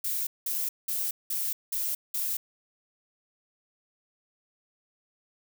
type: noise bursts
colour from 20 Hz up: violet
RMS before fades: -30 dBFS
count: 6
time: 0.04-2.37 s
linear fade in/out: 5 ms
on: 230 ms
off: 190 ms
effects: none